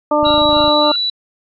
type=harmonic tone; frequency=298.3 Hz; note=D4; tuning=27 cents sharp; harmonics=1 / 2 / 3 / 4; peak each=-18 / -14 / -17 / -18 dBFS; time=0.11-0.92 s; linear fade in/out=5 ms
type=click train; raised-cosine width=5 ms; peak=-17 dBFS; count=13; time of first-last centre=0.23-0.679 s; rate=26.7 Hz
type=tone with tremolo; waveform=25% pulse; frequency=1396.9 Hz; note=F6; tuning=in tune; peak=-23 dBFS; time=0.24-0.96 s; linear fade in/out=2 ms; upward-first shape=sine; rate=3.3 Hz; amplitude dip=95%
type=tone with pitch glide; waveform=sine; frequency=3891 to 3945 Hz; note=B7 to B7; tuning=-27 to -3 cents; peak=-15 dBFS; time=0.25-1.1 s; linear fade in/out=5 ms; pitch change=+24 cents; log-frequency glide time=0.37-0.86 s
effects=resampled to 11025 Hz